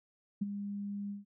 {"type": "tone with ADSR envelope", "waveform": "sine", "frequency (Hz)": 202.2, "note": "G#3", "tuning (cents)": -46, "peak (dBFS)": -27, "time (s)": [0.41, 1.25], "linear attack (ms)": 11, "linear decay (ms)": 23, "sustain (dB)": -9, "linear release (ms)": 150, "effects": []}